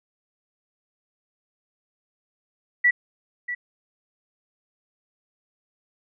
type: tone with echo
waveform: sine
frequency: 1951 Hz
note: B6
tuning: 22 cents flat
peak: -14 dBFS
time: 2.84-2.91 s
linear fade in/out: 10 ms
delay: 640 ms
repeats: 1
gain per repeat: -12 dB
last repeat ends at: 3.55 s
effects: none